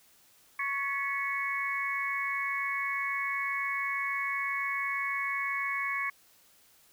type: tone cluster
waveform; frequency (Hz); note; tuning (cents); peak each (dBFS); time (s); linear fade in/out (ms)
sine; 1109 / 1697 / 1947 / 2213; C#6 / G#6 / B6 / C#7; 0 / +37 / -25 / -3; -35 / -38 / -38 / -32; 0.59-6.1; 5
effects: white hiss -62 dBFS RMS until 6.92 s